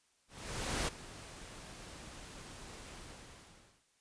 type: noise with ADSR envelope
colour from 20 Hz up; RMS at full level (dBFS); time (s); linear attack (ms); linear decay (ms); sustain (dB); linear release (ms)
pink; -34; 0.28-3.84; 600; 11; -16; 890
effects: white hiss -73 dBFS RMS until 4 s + resampled to 22050 Hz